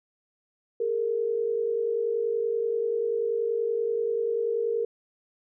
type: tone pair together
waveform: sine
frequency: 411.9 / 462.3 Hz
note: G#4 / A#4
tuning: -14 / -14 cents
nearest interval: major second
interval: 200 cents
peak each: -30 / -25 dBFS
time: 0.8-4.85 s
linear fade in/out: 5 ms
effects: none